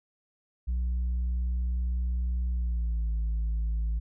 sine tone with pitch glide, 61 to 54.98 Hz, B1 to A1, -21 to -1 cents, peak -23 dBFS, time 0.67-4 s, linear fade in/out 20 ms, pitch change -180 cents, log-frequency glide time 2.5-3.11 s, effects tanh soft clip ceiling -25 dBFS

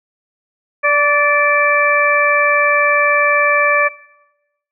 harmonic tone with a mistuned harmonic, 584 Hz, D5, 10 cents flat, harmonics 1 / 2 / 3 / 4, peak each -16 / -16 / -16 / -16 dBFS, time 0.83-3.89 s, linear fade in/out 20 ms, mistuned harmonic 2, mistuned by -17 cents, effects noise-tail reverb RT60 0.9 s tail -19 dB re dry

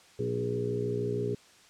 harmonic tone with a mistuned harmonic, 59.8 Hz, A#1, 45 cents sharp, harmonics 2 / 3 / 4 / 5 / 6 / 7 / 8, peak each -34 / -39 / -40 / -41 / -42 / -31 / -41 dBFS, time 0.19-1.35 s, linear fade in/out 5 ms, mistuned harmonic 7, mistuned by -27 cents, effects white hiss -57 dBFS RMS until 1.69 s + low-pass 7000 Hz 12 dB/octave

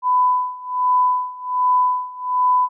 sine tone with tremolo, 1000 Hz, B5, 21 cents sharp, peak -12 dBFS, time 0.02-2.69 s, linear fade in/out 50 ms, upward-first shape sine, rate 1.3 Hz, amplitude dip 90%, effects none

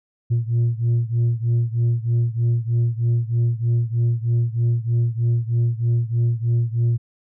sine beating tone pair, 116.54 / 119.74 Hz, A#2 / A#2, 0 / +47 cents, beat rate 3.2 Hz, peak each -17 / -19 dBFS, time 0.3-6.98 s, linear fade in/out 20 ms, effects tanh soft clip ceiling -14 dBFS

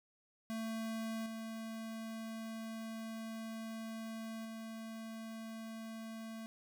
square tone with level steps, 223.6 Hz, A3, 28 cents sharp, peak -39 / -43 / -45 dBFS, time 0.5-6.46 s, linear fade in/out 0 ms, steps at 1.26 / 4.45 s, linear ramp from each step 2 ms, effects none

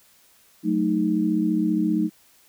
sine chord, D# diminished, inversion first, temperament equal, 185 / 220 / 311.1 Hz, F#3 / A3 / D#4, 0 / 0 / 0 cents, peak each -25 / -24 / -22 dBFS, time 0.63-2.1 s, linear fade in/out 50 ms, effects white hiss -57 dBFS RMS until 2.48 s

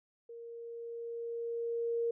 sine tone with level ramp, 466.2 Hz, A#4, in tune, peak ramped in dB -45 to -29 dBFS, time 0.29-2.11 s, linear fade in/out 5 ms, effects none

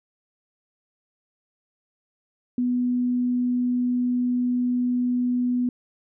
sine tone, 246.9 Hz, B3, in tune, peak -20 dBFS, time 2.58-5.69 s, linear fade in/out 2 ms, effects none

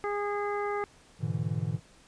harmonic tone, 410 Hz, G#4, 22 cents flat, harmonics 1 / 2 / 3 / 4 / 5, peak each -31 / -35 / -36 / -43 / -41 dBFS, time 0.04-0.84 s, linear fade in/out 0 ms
triangle chord, E dominant seventh, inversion first, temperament equal with one note detuned, 103.83 / 121.84 / 146.83 / 164.81 Hz, G#2 / B2 / D3 / E3, 0 / -23 / 0 / 0 cents, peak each -32 dBFS, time 1.19-1.8 s, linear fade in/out 50 ms
effects pink hiss -58 dBFS RMS until 2.07 s + resampled to 22050 Hz

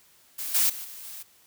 blue noise with level steps, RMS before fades -33 / -22 / -37 / -42 / -40 dBFS, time 0.38-1.23 s, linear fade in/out 10 ms, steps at 0.54 / 0.69 / 0.84 / 1.04 s, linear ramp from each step 10 ms, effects white hiss -59 dBFS RMS until 1.46 s

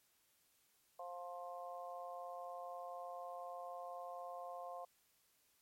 harmonic tone, 176 Hz, F3, 14 cents sharp, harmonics 3 / 4 / 5 / 6, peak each -51 / -48 / -58 / -52 dBFS, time 0.99-4.85 s, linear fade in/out 5 ms, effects white hiss -75 dBFS RMS until 5.61 s + MP3 64 kbps

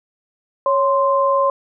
sine tone pair together, 553.6 / 1044 Hz, C#5 / C6, -2 / -4 cents, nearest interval major seventh, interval 1098 cents, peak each -16 dBFS, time 0.66-1.5 s, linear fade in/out 2 ms, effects none

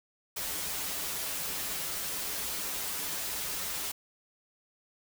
white noise with comb filter, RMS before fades -35 dBFS, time 0.36-3.92 s, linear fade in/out 10 ms, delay 8.5 ms, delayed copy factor -0.95, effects none

